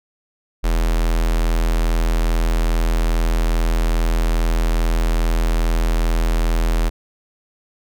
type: tone with notch filter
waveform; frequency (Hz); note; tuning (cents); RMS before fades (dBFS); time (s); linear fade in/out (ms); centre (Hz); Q
square; 41.2; E1; 0; -17; 0.63-6.9; 20; 140; 1.2
effects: none